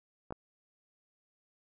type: clicks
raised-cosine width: 1 ms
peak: -28 / -23 dBFS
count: 2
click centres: 0.307 / 0.324 s
effects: none